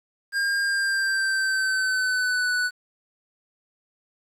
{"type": "tone with pitch glide", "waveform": "square", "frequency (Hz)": [1609, 1484], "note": ["G6", "F#6"], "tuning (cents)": [45, 5], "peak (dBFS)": -22, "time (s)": [0.32, 2.71], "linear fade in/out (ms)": 50, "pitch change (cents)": -140, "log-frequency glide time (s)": [0.62, 2.52], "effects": ["low-pass 9000 Hz 12 dB/octave", "9-bit"]}